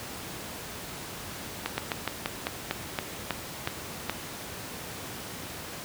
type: slowing click train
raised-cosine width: 0.3 ms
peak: -11 dBFS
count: 11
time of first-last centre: 1.66-4.096 s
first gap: 120 ms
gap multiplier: 1.15
effects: pink hiss -39 dBFS RMS until 5.84 s + high-pass 80 Hz 12 dB/octave